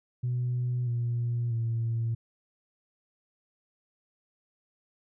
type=tone with pitch steps; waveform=sine; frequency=123.47 / 119.13 / 114.94 Hz; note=B2 / A#2 / A#2; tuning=0 / +38 / -24 cents; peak=-25 dBFS; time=0.23-2.15 s; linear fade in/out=10 ms; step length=640 ms; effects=tanh soft clip ceiling -23 dBFS